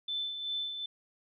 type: tone with tremolo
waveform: sine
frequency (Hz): 3524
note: A7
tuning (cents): +2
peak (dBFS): -31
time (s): 0.08-0.86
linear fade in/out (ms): 5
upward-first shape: sine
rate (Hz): 2.6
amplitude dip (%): 50
effects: none